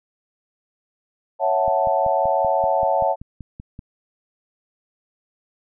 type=chord; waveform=sine; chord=F# minor seventh; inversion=second; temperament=equal; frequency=554.4 / 659.3 / 740 / 880 Hz; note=C#5 / E5 / F#5 / A5; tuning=0 / 0 / 0 / 0 cents; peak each=-22 dBFS; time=1.39-3.16 s; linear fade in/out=50 ms
type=click train; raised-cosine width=5 ms; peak=-23 dBFS; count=12; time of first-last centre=1.68-3.791 s; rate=5.21 Hz
effects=none